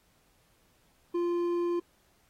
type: tone with hard clipping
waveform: sine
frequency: 346.9 Hz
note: F4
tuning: 12 cents flat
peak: -28 dBFS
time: 1.14-1.8 s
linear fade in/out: 10 ms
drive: 5 dB
effects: pink hiss -68 dBFS RMS until 2.29 s + AAC 48 kbps